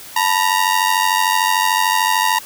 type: ring-modulated tone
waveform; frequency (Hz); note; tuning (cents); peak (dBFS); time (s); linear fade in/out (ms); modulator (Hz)
sawtooth; 937; A#5; +9; -7; 0.16-2.39; 5; 46.7
effects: white hiss -36 dBFS RMS until 2.45 s